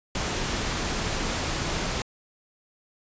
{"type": "noise", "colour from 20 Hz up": "pink", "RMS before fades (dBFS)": -28, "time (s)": [0.15, 2.02], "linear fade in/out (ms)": 2, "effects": ["resampled to 16000 Hz"]}